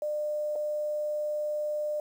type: tone with dropouts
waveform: sine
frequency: 600 Hz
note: D5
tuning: 37 cents sharp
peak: -28 dBFS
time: 0.02-2 s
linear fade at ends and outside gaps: 2 ms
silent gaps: 0.556-0.559 s
effects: 9-bit